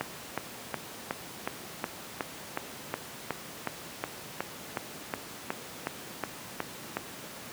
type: click train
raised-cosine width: 0.5 ms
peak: -14 dBFS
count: 20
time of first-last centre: 0.01-6.97 s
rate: 2.73 Hz
effects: pink hiss -43 dBFS RMS until 7.52 s + high-pass 150 Hz 12 dB/octave